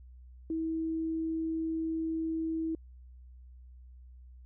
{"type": "tone", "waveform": "sine", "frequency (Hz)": 323.1, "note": "E4", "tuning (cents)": -35, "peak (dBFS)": -30, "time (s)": [0.5, 2.75], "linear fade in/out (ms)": 2, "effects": ["added 62 Hz sine -49 dBFS peak until 4.45 s"]}